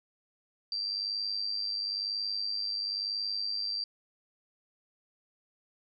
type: tone with amplitude modulation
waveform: sine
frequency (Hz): 4699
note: D8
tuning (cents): 0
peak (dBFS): -28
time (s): 0.72-3.84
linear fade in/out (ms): 2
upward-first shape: sine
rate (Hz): 101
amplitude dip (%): 60
effects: none